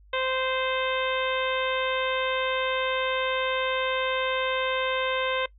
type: harmonic tone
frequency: 520 Hz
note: C5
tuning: 11 cents flat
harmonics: 1 / 2 / 3 / 4 / 5 / 6 / 7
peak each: -28 / -31 / -33 / -34 / -35 / -36 / -36 dBFS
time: 0.13-5.46 s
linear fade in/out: 5 ms
effects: noise-tail reverb RT60 0.1 s tail -20 dB re dry + added 50 Hz sine -51 dBFS peak until 5.58 s